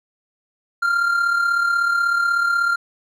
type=tone with amplitude modulation; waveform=triangle; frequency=1391 Hz; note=F6; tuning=7 cents flat; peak=-12 dBFS; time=0.82-2.76 s; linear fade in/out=10 ms; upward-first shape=sine; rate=36.3 Hz; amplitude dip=50%; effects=none